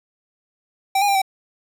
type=tone with pitch steps; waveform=square; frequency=778 / 817 / 793 / 770 Hz; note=G5 / G#5 / G5 / G5; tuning=-13 / -29 / +20 / -31 cents; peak=-16 dBFS; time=0.95-1.218 s; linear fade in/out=5 ms; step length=67 ms; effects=9-bit